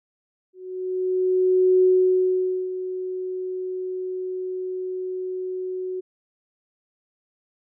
sine tone with ADSR envelope, 370 Hz, F#4, in tune, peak -13 dBFS, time 0.53-6.01 s, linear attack 1300 ms, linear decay 860 ms, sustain -13 dB, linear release 16 ms, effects none

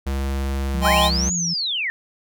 square tone, 68 Hz, C#2, 33 cents flat, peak -22 dBFS, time 0.06-1.3 s, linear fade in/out 10 ms
sine tone with vibrato, 174.61 Hz, F3, in tune, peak -25 dBFS, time 0.74-1.54 s, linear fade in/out 10 ms, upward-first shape triangle, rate 2.4 Hz, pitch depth 64 cents each way
square chord, Ab major seventh, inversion second, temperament just, 623 / 778.7 / 830.6 / 1038.3 Hz, Eb5 / G5 / Ab5 / C6, +2 / -12 / 0 / -14 cents, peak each -22 / -25 / -23 / -21 dBFS, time 0.81-1.11 s, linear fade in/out 50 ms
sine linear two-way sweep, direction up then down, 1240 to 6950 to 1757 Hz, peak -21 dBFS, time 0.85-1.9 s, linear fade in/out 0 ms, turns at 1.33 s
effects none

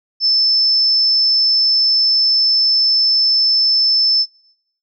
sine tone, 5274 Hz, E8, in tune, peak -11 dBFS, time 0.2-4.26 s, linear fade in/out 50 ms, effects noise-tail reverb RT60 0.8 s tail -23 dB re dry

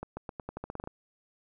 accelerating click train, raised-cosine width 1 ms, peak -23 dBFS, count 12, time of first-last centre 0.03-0.874 s, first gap 140 ms, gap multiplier 0.87, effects none

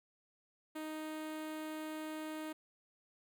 sawtooth tone with notch filter, 311.1 Hz, D#4, in tune, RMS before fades -43 dBFS, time 0.75-2.53 s, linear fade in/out 10 ms, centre 5500 Hz, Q 1.6, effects none

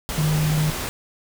sine tone in noise, 153 Hz, D#3, 29 cents flat, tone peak -18 dBFS, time 0.18-0.7 s, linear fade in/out 0 ms, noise pink, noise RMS -28 dBFS, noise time 0.09-0.89 s, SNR +7 dB, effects none

